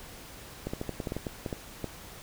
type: clicks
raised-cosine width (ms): 2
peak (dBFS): -19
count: 12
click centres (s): 0.67 / 0.735 / 0.814 / 0.893 / 1.002 / 1.072 / 1.121 / 1.166 / 1.268 / 1.462 / 1.528 / 1.843
effects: pink hiss -47 dBFS RMS until 2.22 s